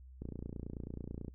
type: click train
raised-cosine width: 3 ms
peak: -29 dBFS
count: 32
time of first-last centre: 0.22-1.282 s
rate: 29.2 Hz
effects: noise-tail reverb RT60 0.1 s tail -21 dB re dry + added 64 Hz sine -51 dBFS peak until 1.34 s